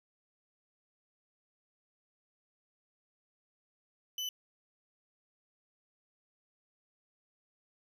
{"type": "tone", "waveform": "35% pulse", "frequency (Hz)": 3000, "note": "F#7", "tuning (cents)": 23, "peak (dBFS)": -33, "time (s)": [4.18, 4.29], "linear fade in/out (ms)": 2, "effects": []}